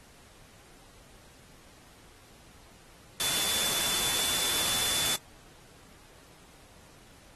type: tone in noise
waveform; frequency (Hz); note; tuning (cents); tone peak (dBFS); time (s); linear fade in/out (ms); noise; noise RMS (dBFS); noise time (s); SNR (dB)
sine; 3501; A7; -9; -33; 3.2-5.16; 2; white; -29; 3.2-5.16; -7
effects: pink hiss -56 dBFS RMS until 7.35 s + AAC 32 kbps